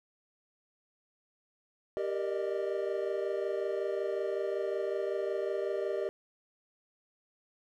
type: chord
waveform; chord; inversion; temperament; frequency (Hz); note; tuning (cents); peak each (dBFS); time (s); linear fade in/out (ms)
triangle; Eb major seventh; first; equal with one note detuned; 392 / 466.2 / 596.9 / 622.3; G4 / Bb4 / D5 / Eb5; 0 / 0 / +28 / 0; -32 / -35 / -35 / -37; 1.97-6.09; 0
effects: none